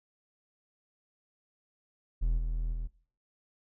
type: tone with level steps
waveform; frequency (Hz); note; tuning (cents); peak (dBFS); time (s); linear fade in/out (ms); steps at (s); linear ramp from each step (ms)
triangle; 40.67; E1; -23; -23 / -27 / -30; 2.21-2.88; 20; 2.37 / 2.72; 20
effects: noise-tail reverb RT60 0.5 s tail -21 dB re dry